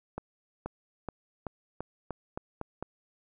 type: accelerating click train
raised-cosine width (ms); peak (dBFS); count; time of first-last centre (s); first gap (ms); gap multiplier
1; -21; 9; 0.18-2.826; 480; 0.89
effects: none